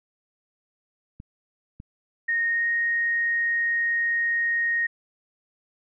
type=clicks; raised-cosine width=5 ms; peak=-27 dBFS; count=2; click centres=1.201 / 1.801 s
type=tone with pitch glide; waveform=sine; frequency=1854 to 1864.7 Hz; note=A#6 to A#6; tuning=-10 to 0 cents; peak=-21 dBFS; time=2.28-4.87 s; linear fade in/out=10 ms; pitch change=+10 cents; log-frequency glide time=2.49-2.68 s
effects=none